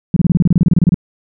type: tone bursts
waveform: sine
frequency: 173.2 Hz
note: F3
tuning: 14 cents flat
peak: -6 dBFS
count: 16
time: 0.14-0.944 s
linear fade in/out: 2 ms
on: 24 ms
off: 28 ms
effects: none